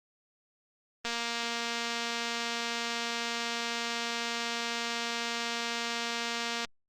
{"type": "click train", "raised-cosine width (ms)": 0.2, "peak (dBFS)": -16, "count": 1311, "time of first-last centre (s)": [1.05, 6.648], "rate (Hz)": 234, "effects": ["Opus 24 kbps"]}